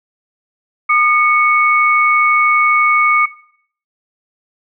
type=tone pair together; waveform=sine; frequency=1217.2 / 2217 Hz; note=D#6 / C#7; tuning=-38 / 0 cents; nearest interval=minor seventh; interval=1038 cents; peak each=-12 dBFS; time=0.89-3.26 s; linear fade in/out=10 ms; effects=noise-tail reverb RT60 0.6 s tail -17 dB re dry